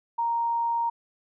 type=tone; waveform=sine; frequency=932.3 Hz; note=A#5; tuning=in tune; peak=-23 dBFS; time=0.18-0.9 s; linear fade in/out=10 ms; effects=none